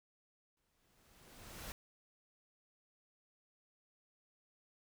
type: noise with exponential growth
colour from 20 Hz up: pink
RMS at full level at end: -45 dBFS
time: 0.57-1.72 s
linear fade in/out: 1 ms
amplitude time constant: 250 ms
effects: none